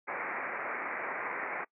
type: low-pass noise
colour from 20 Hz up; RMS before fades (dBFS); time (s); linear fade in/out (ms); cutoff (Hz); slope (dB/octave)
white; -36; 0.07-1.65; 20; 2300; 96
effects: noise-tail reverb RT60 0.1 s tail -23 dB re dry + high-pass 400 Hz 12 dB/octave